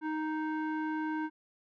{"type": "tone with low-pass filter", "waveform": "square", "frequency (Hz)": 311.5, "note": "D#4", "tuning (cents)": 2, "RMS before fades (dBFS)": -34, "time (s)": [0.01, 1.3], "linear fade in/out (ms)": 50, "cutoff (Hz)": 1400, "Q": 2.3, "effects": []}